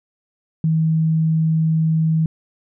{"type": "tone", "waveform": "sine", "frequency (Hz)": 160, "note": "D#3", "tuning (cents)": 49, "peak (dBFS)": -14, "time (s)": [0.64, 2.26], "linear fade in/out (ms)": 2, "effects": []}